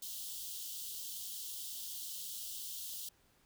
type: high-pass noise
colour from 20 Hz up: white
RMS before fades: -44 dBFS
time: 0.02-3.09 s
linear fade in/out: 5 ms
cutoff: 2900 Hz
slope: 96 dB/octave
effects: pink hiss -70 dBFS RMS until 3.45 s